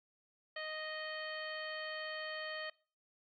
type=harmonic tone; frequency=622 Hz; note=D#5; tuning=1 cent flat; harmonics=1 / 2 / 3 / 4 / 5 / 6 / 7; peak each=-45 / -50 / -44 / -53 / -49 / -60 / -51 dBFS; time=0.56-2.7 s; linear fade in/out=5 ms; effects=noise-tail reverb RT60 0.4 s tail -23 dB re dry